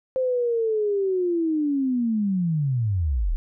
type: linear sweep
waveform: sine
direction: down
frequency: 523.3 to 32.7 Hz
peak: -20 dBFS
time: 0.16-3.36 s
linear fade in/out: 0 ms
effects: none